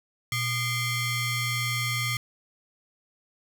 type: ring-modulated tone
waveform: sawtooth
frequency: 1100 Hz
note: C#6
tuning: 14 cents flat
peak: -19 dBFS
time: 0.32-2.17 s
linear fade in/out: 2 ms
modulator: 979 Hz
effects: none